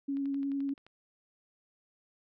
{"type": "tone with vibrato", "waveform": "sine", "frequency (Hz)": 277.2, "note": "C#4", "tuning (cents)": 0, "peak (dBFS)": -30, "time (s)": [0.08, 0.74], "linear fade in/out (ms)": 10, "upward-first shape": "sine", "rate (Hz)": 11, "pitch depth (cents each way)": 14}
{"type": "click train", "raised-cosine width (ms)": 0.3, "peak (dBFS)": -39, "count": 9, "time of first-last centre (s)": [0.17, 0.866], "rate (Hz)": 11.5}
{"effects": []}